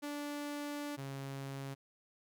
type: tone pair in turn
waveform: sawtooth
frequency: 291.2 / 136.87 Hz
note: D4 / C#3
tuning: -15 / -22 cents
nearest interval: octave + minor second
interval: 1307 cents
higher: first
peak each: -35 / -37 dBFS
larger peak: first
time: 0.02-0.97 / 0.97-1.75 s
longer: first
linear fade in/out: 20 ms
effects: none